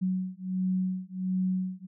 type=beating tone pair; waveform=sine; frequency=185 / 186.4 Hz; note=F#3 / F#3; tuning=0 / +13 cents; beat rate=1.4 Hz; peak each=-30 dBFS; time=0.01-1.87 s; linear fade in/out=20 ms; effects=none